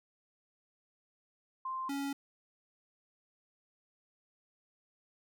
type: tone pair in turn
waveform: sine / square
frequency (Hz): 1046.5 / 278.9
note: C6 / C#4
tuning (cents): 0 / +11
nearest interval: octave + major seventh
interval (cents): 2289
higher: first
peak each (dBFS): -35 / -35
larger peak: neither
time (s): 1.65-1.89 / 1.89-2.13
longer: neither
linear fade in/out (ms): 5
effects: none